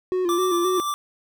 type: tone with vibrato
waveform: triangle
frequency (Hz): 357.2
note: F4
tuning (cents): +39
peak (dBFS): -18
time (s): 0.12-0.8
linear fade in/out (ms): 0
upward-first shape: square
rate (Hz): 3.8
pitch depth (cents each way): 53
type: tone with tremolo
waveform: square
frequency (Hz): 1172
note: D6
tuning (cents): -4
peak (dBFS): -23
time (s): 0.29-0.94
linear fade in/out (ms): 0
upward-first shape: sine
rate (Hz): 8.7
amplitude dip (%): 30
effects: none